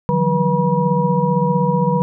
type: tone cluster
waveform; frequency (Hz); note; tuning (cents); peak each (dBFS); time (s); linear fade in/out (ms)
sine; 150.3 / 172.1 / 187.7 / 487.1 / 964; D3 / F3 / F#3 / B4 / B5; +40 / -25 / +25 / -24 / -42; -20; 0.09-2.02; 0
effects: none